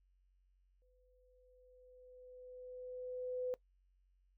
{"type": "tone with exponential growth", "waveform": "sine", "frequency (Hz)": 503, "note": "B4", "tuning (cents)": 32, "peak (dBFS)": -35, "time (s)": [0.82, 3.54], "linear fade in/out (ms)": 0, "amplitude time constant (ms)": 590, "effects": ["noise-tail reverb RT60 0.1 s tail -20 dB re dry", "added 46 Hz sine -70 dBFS peak until 4.37 s"]}